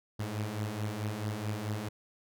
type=beating tone pair; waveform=sawtooth; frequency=103.1 / 107.7 Hz; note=G#2 / A2; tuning=-12 / -37 cents; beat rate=4.6 Hz; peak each=-34 / -31 dBFS; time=0.19-1.89 s; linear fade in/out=10 ms; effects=none